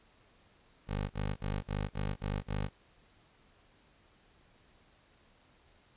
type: tone bursts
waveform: 15% pulse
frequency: 50.5 Hz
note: G#1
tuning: 48 cents flat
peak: -26 dBFS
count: 7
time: 0.87-2.696 s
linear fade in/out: 50 ms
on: 230 ms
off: 36 ms
effects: pink hiss -65 dBFS RMS until 5.96 s + resampled to 8000 Hz